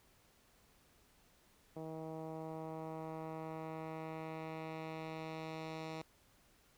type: tone with low-pass filter sweep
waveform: 10% pulse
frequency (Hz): 159.4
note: D#3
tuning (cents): +42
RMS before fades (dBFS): -45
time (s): 1.76-6.02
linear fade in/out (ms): 5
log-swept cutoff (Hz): 630 to 5000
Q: 0.98
effects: pink hiss -69 dBFS RMS until 6.77 s